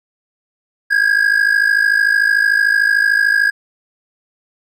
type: ring-modulated tone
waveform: triangle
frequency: 1638 Hz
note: G#6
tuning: 24 cents flat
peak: -6 dBFS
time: 0.9-3.51 s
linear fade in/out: 20 ms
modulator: 26.7 Hz
effects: none